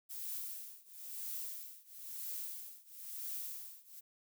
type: noise with tremolo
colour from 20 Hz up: violet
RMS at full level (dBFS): -41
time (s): 0.09-4.01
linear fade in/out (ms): 20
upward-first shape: triangle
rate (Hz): 1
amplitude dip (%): 95
effects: none